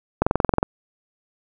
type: click train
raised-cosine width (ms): 1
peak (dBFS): -3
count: 10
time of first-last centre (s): 0.22-0.629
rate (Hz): 22
effects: none